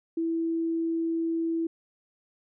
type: tone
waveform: sine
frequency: 329.6 Hz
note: E4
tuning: in tune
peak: -25 dBFS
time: 0.17-1.67 s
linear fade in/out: 5 ms
effects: none